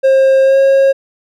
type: tone with pitch glide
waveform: triangle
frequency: 534 to 542.7 Hz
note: C5 to C#5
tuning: +35 to -37 cents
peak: -4 dBFS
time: 0.03-0.93 s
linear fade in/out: 20 ms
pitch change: +28 cents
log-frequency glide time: 0.43-0.58 s
effects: none